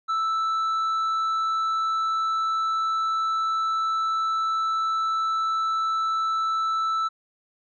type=tone with tanh clipping; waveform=sine; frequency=1318.5 Hz; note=E6; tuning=in tune; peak=-23 dBFS; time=0.08-7.09 s; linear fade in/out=20 ms; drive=5 dB; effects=none